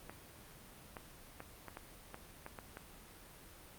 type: clicks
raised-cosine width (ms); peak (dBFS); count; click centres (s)
0.5; -30; 9; 0.096 / 0.968 / 1.404 / 1.683 / 1.771 / 2.144 / 2.464 / 2.588 / 2.771
effects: pink hiss -56 dBFS RMS until 3.78 s + Opus 32 kbps